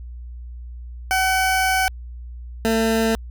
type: tone pair in turn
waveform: 20% pulse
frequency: 756 / 224.2 Hz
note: F#5 / A3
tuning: +37 / +33 cents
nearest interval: octave + major sixth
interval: 2104 cents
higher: first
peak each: -12 dBFS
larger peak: neither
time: 1.11-1.88 / 2.65-3.15 s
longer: first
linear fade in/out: 0 ms
effects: added 60 Hz sine -32 dBFS peak until 3.3 s